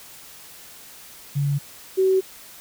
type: tone pair in turn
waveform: sine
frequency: 142 / 379.1 Hz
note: C#3 / F#4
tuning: +42 / +42 cents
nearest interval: octave + perfect fourth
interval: 1700 cents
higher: second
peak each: -19 / -15 dBFS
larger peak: second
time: 1.35-1.59 / 1.97-2.21 s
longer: neither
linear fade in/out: 20 ms
effects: white hiss -44 dBFS RMS until 2.6 s